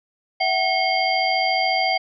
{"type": "tone cluster", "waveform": "sine", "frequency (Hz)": [661, 755, 2171, 3168, 4746], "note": ["E5", "F#5", "C#7", "G7", "D8"], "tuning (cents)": [5, 35, -37, 18, 17], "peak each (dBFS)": [-26, -21, -23, -30, -26], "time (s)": [0.4, 1.98], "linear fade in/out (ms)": 10, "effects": []}